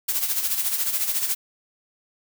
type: noise with tremolo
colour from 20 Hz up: blue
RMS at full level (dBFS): -22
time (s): 0.08-1.35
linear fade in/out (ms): 10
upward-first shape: sine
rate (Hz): 14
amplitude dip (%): 60
effects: none